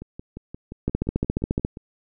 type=two click trains; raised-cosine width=3 ms; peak=-22 / -9 dBFS; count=11 / 12; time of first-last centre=0.02-1.771 / 0.88-1.649 s; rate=5.71 / 14.3 Hz; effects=none